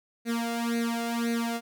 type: tone with flanger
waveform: sawtooth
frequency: 233.1 Hz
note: A#3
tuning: in tune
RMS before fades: -29 dBFS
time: 0.25-1.61 s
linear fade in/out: 50 ms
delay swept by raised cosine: 0.47 to 1.47 ms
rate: 1.9 Hz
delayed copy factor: +0.95
effects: none